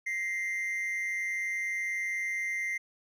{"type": "tone pair together", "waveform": "triangle", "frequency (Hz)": [1896.4, 2088], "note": ["A#6", "C7"], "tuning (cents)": [29, -4], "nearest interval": "major second", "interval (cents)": 167, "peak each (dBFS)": [-37, -29], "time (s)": [0.06, 2.78], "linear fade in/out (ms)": 10, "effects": []}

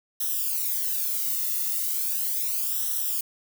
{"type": "noise with flanger", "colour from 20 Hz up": "violet", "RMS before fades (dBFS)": -27, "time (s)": [0.2, 3.21], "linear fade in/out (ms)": 5, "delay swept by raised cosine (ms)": [0.43, 1.28], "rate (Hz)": 0.37, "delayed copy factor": -0.95, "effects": []}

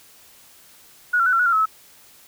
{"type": "tone with pitch steps", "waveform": "sine", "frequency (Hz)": [1457, 1363, 1492, 1358, 1463, 1380, 1291, 1298], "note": ["F#6", "F6", "F#6", "F6", "F#6", "F6", "E6", "E6"], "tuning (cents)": [-27, -43, 14, -49, -20, -21, -37, -27], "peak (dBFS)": -15, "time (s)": [1.13, 1.658], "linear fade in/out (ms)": 10, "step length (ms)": 66, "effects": ["white hiss -50 dBFS RMS until 2.27 s"]}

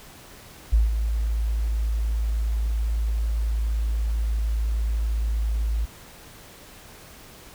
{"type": "tone with ADSR envelope", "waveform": "sine", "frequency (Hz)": 55, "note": "A1", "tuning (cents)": 0, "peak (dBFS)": -13, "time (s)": [0.72, 5.86], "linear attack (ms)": 16, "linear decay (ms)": 170, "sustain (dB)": -8, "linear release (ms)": 18, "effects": ["pink hiss -46 dBFS RMS until 7.54 s"]}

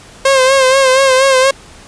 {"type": "tone with vibrato", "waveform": "sawtooth", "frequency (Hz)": 530, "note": "C5", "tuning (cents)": 22, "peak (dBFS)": -3, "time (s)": [0.25, 1.51], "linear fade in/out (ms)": 5, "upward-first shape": "sine", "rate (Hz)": 4.2, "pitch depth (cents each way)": 55, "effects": ["pink hiss -38 dBFS RMS until 1.87 s", "resampled to 22050 Hz"]}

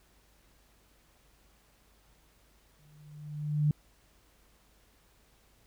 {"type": "tone with exponential growth", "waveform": "sine", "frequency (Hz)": 149.4, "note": "D3", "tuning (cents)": 30, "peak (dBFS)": -21, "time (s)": [2.79, 3.71], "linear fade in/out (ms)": 2, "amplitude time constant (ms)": 200, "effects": ["added 50 Hz sine -66 dBFS peak until 5.66 s", "pink hiss -66 dBFS RMS until 5.66 s"]}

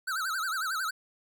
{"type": "tone with vibrato", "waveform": "square", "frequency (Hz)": 1410, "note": "F6", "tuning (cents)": 16, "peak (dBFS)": -30, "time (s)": [0.07, 0.91], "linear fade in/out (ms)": 10, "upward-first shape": "sine", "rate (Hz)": 11, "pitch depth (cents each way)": 190, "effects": []}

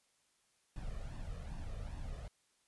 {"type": "noise with flanger", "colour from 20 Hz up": "brown", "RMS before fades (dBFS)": -43, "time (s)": [0.76, 2.28], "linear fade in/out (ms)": 2, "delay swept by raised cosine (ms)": [1.1, 1.68], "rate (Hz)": 2.5, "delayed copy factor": 0.65, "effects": ["white hiss -75 dBFS RMS until 2.67 s", "resampled to 24000 Hz"]}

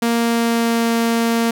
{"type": "tone with pitch glide", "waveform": "sawtooth", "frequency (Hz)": [233.1, 230.8], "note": ["A#3", "A#3"], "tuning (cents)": [0, -17], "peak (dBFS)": -11, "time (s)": [0.02, 1.51], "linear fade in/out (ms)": 5, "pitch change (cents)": -17, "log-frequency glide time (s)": [0.15, 0.92], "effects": []}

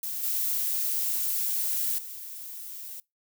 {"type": "noise with level steps", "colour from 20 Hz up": "violet", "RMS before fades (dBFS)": [-33, -28, -40], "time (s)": [0.03, 3], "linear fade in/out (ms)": 2, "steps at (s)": [0.23, 1.98], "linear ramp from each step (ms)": 5, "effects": ["noise-tail reverb RT60 0.2 s tail -23 dB re dry"]}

